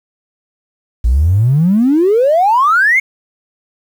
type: exponential sweep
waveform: triangle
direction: up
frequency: 54.7 to 2217 Hz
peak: -4 dBFS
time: 1.04-3 s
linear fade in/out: 10 ms
effects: tanh soft clip ceiling -5 dBFS + 7-bit